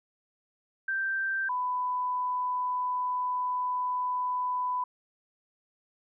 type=tone pair in turn; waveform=sine; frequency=1568 / 997.5 Hz; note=G6 / B5; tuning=0 / +17 cents; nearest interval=minor sixth; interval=783 cents; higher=first; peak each=-27 / -27 dBFS; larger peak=neither; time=0.88-1.49 / 1.49-4.84 s; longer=second; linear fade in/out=5 ms; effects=none